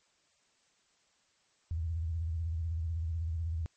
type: tone with vibrato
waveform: sine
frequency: 82 Hz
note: E2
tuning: 9 cents flat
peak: -31 dBFS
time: 1.71-3.66 s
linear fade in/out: 0 ms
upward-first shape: square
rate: 16 Hz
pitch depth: 82 cents each way
effects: white hiss -71 dBFS RMS until 3.76 s + MP3 32 kbps